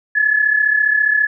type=tone pair together; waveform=sine; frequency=1704 / 1738.8 Hz; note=G#6 / A6; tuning=+44 / -21 cents; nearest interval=unison; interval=35 cents; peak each=-13 / -18 dBFS; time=0.15-1.27 s; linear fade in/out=10 ms; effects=none